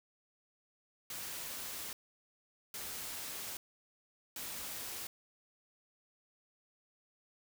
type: noise bursts at uneven times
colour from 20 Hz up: white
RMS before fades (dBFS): -43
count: 3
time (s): 1.1-1.93 / 2.74-3.57 / 4.36-5.07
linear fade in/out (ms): 2
effects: none